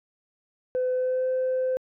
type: tone with pitch glide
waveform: sine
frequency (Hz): 507 to 515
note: B4 to C5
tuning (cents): +45 to -28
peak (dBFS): -21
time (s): 0.75-1.77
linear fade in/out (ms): 0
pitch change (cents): +27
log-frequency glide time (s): 0.93-1.28
effects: tanh soft clip ceiling -20 dBFS